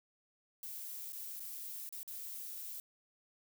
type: noise with dropouts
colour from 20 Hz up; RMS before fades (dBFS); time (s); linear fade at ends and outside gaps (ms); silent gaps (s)
violet; -45; 0.63-2.8; 1; 1.123-1.13 / 1.397-1.403 / 1.891-1.925 / 2.031-2.077
effects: none